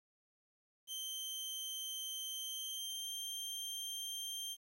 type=tone with pitch glide; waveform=sawtooth; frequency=3122 to 3166 Hz; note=G7 to G7; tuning=-8 to +17 cents; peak=-38 dBFS; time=0.87-4.57 s; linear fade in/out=50 ms; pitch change=+25 cents; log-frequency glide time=2.3-3.14 s; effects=11-bit